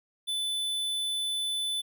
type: tone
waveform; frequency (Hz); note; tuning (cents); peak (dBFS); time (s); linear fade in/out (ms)
square; 3500; A7; -10; -29; 0.27-1.82; 20
effects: none